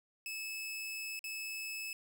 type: tone with dropouts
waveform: sawtooth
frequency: 2603 Hz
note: E7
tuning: 22 cents flat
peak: -36 dBFS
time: 0.26-1.93 s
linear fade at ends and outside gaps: 1 ms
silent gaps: 1.192-1.241 s
effects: none